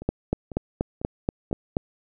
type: two click trains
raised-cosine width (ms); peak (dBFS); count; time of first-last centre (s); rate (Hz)
2; -9 / -23; 8 / 4; 0.09-1.769 / 0.02-1.513; 4.17 / 2.01
effects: none